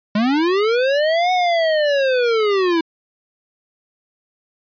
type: linear two-way sweep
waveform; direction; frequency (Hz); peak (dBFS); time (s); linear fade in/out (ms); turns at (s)
square; up then down; 200.6 to 740 to 321.3; -15; 0.15-2.81; 5; 1.32
effects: resampled to 11025 Hz